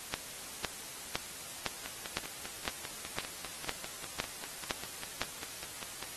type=two click trains; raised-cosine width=0.2 ms; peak=-13 / -21 dBFS; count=11 / 22; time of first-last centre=0.14-5.216 / 1.86-6.027 s; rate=1.97 / 5.04 Hz; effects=white hiss -45 dBFS RMS until 6.16 s + AAC 32 kbps